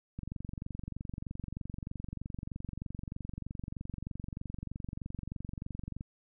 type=click train; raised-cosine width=5 ms; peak=-27 dBFS; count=136; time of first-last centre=0.19-6.009 s; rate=23.2 Hz; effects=none